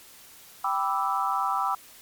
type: chord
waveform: sine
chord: E minor seventh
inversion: first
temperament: equal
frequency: 784 / 987.8 / 1174.7 / 1318.5 Hz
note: G5 / B5 / D6 / E6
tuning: 0 / 0 / 0 / 0 cents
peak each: -29 dBFS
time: 0.64-1.75 s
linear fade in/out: 5 ms
effects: white hiss -50 dBFS RMS until 2.01 s + MP3 96 kbps